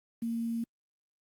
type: tone with quantisation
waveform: sine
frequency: 230.8 Hz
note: A#3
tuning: 17 cents flat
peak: -30 dBFS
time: 0.22-0.64 s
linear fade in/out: 5 ms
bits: 9
effects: Opus 32 kbps